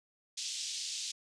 white band-pass noise, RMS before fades -39 dBFS, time 0.37-1.12 s, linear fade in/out 10 ms, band 3200 to 6900 Hz, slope 24 dB/octave, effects resampled to 22050 Hz

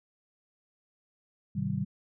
sine chord, Ab major seventh, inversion none, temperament just, 103.83 / 129.78 / 155.74 / 194.67 Hz, Ab2 / C3 / Eb3 / G3, 0 / -14 / +2 / -12 cents, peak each -37 / -34 / -34 / -32 dBFS, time 1.55-1.85 s, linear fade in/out 10 ms, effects none

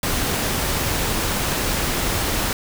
pink noise, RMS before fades -22 dBFS, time 0.03-2.53 s, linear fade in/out 2 ms, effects none

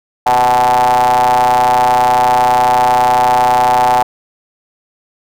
square ring-modulated tone, 61 Hz, B1, 21 cents flat, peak -6 dBFS, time 0.26-4.03 s, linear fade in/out 5 ms, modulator 808 Hz, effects none

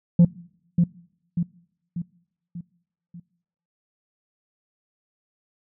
sine tone with echo, 173 Hz, F3, 16 cents flat, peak -7 dBFS, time 0.19-0.25 s, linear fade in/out 5 ms, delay 590 ms, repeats 5, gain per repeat -6 dB, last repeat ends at 3.2 s, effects noise-tail reverb RT60 0.8 s tail -24 dB re dry + tanh soft clip ceiling -9 dBFS

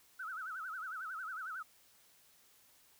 sine tone with vibrato, 1396.9 Hz, F6, in tune, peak -40 dBFS, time 0.19-1.63 s, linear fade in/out 10 ms, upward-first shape sine, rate 11 Hz, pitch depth 180 cents each way, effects white hiss -66 dBFS RMS until 2.99 s

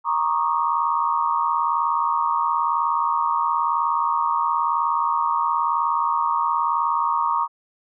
sine tone cluster, 938 / 1101 / 1182 / 1241 Hz, A#5 / C#6 / D6 / D#6, +11 / -12 / +11 / -5 cents, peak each -22 / -23 / -27 / -27 dBFS, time 0.04-7.48 s, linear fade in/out 50 ms, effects none

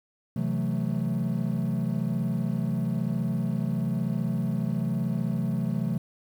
triangle chord, F# half-diminished seventh, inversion second, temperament equal with one note detuned, 130.81 / 163.96 / 185 / 220 Hz, C3 / E3 / F#3 / A3, 0 / -9 / 0 / 0 cents, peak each -28 dBFS, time 0.36-5.98 s, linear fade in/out 5 ms, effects tanh soft clip ceiling -16 dBFS + 9-bit

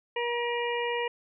harmonic tone, 476.9 Hz, A#4, 39 cents sharp, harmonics 1 / 2 / 4 / 5 / 6, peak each -30 / -33 / -36 / -37 / -38 dBFS, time 0.16-1.08 s, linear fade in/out 5 ms, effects none

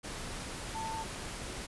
sine tone in noise, 890 Hz, A5, 20 cents sharp, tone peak -36 dBFS, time 0.74-1.04 s, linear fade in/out 20 ms, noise pink, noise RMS -41 dBFS, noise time 0.03-1.67 s, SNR +2 dB, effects resampled to 24000 Hz

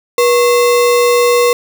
sine tone with sample-and-hold, 483.2 Hz, B4, 38 cents flat, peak -7 dBFS, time 0.18-1.53 s, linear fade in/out 2 ms, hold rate 1575 Hz, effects none

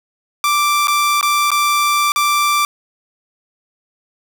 sawtooth tone with dropouts, 1174.7 Hz, D6, in tune, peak -9 dBFS, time 0.44-2.65 s, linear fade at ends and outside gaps 1 ms, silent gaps 0.872-0.881 / 1.211-1.228 / 1.505-1.516 / 2.12-2.16 s, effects none

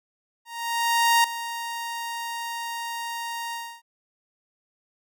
sawtooth tone with ADSR envelope, 932.3 Hz, A#5, in tune, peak -12 dBFS, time 0.45-3.82 s, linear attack 790 ms, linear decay 4 ms, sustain -14 dB, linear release 290 ms, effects none

